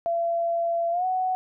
sine tone with pitch glide, 678 to 743.6 Hz, E5 to F#5, +49 to +8 cents, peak -22 dBFS, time 0.06-1.35 s, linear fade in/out 0 ms, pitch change +159 cents, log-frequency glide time 0.91-1.05 s, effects none

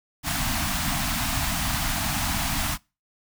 pink band-stop noise, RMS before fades -26 dBFS, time 0.23-2.78 s, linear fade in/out 50 ms, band 300 to 640 Hz, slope 96 dB/octave, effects noise-tail reverb RT60 0.3 s tail -25 dB re dry

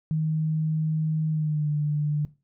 sine tone with pitch glide, 156.8 to 148.77 Hz, D#3 to D3, +14 to +23 cents, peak -22 dBFS, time 0.11-2.25 s, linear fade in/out 0 ms, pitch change -91 cents, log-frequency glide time 1.3-1.69 s, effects noise-tail reverb RT60 0.3 s tail -18 dB re dry

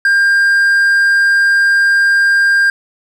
triangle tone, 1600 Hz, G6, 35 cents sharp, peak -6 dBFS, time 0.05-2.7 s, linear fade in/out 2 ms, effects none

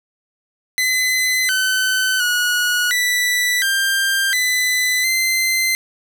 sawtooth tone with pitch steps, 2026 / 1521 / 1457 / 1972 / 1588 / 2004 / 2070 Hz, B6 / F#6 / F#6 / B6 / G6 / B6 / C7, +44 / +47 / -27 / -3 / +22 / +25 / -19 cents, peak -12 dBFS, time 0.78-5.75 s, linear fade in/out 0 ms, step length 710 ms, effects none

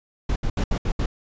brown noise bursts at uneven times, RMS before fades -22 dBFS, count 6, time 0.29-0.36 / 0.43-0.5 / 0.57-0.64 / 0.71-0.78 / 0.85-0.92 / 0.99-1.06 s, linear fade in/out 5 ms, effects resampled to 16000 Hz

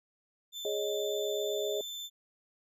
35% pulse tone with vibrato, 3540 Hz, A7, 10 cents sharp, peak -37 dBFS, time 0.52-2.1 s, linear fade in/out 50 ms, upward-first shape sine, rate 17 Hz, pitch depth 8 cents each way
sine chord, Ab suspended fourth, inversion none, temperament equal, 415.3 / 554.4 / 622.3 Hz, Ab4 / Db5 / Eb5, 0 / 0 / 0 cents, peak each -33 / -38 / -36 dBFS, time 0.65-1.81 s, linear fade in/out 2 ms
effects none

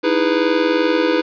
square chord, E major seventh, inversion third, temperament just, 309 / 329.6 / 412 / 494.4 Hz, D#4 / E4 / G#4 / B4, -12 / 0 / -14 / +2 cents, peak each -21 / -20 / -23 / -19 dBFS, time 0.03-1.22 s, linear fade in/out 20 ms, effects resampled to 11025 Hz + 7-bit

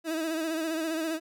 30% pulse tone with vibrato, 321.3 Hz, E4, 44 cents flat, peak -26 dBFS, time 0.04-1.2 s, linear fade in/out 50 ms, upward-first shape sine, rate 15 Hz, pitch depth 55 cents each way, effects none

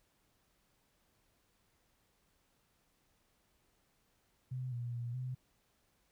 sine tone with pitch steps, 127.8 / 120.2 / 119.4 / 127.5 Hz, C3 / B2 / A#2 / C3, -40 / -46 / +42 / -44 cents, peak -37 dBFS, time 4.51-5.35 s, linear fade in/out 10 ms, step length 210 ms, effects pink hiss -75 dBFS RMS until 6.11 s

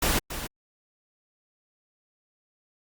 pink noise with echo, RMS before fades -24 dBFS, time 0.02-0.19 s, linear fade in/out 5 ms, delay 280 ms, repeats 1, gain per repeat -10 dB, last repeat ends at 0.47 s, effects Opus 48 kbps

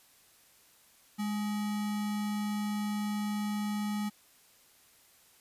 sine tone with sample-and-hold, 207.7 Hz, G#3, in tune, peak -30 dBFS, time 1.18-4.1 s, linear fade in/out 20 ms, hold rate 1050 Hz, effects white hiss -62 dBFS RMS until 5.4 s + resampled to 32000 Hz

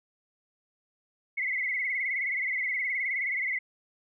sine tone with vibrato, 2093 Hz, C7, in tune, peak -27 dBFS, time 1.37-3.59 s, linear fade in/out 10 ms, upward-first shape sine, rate 19 Hz, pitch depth 97 cents each way, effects none

